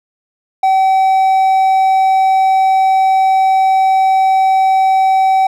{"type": "tone", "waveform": "triangle", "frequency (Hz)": 765, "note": "G5", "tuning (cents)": -42, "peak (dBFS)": -6, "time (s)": [0.63, 5.47], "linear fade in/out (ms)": 5, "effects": []}